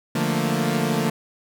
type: chord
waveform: sawtooth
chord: Bb major seventh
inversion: first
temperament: equal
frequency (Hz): 146.83 / 174.61 / 220 / 233.1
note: D3 / F3 / A3 / Bb3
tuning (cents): 0 / 0 / 0 / 0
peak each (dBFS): -22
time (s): 0.15-1.1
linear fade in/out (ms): 5
effects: none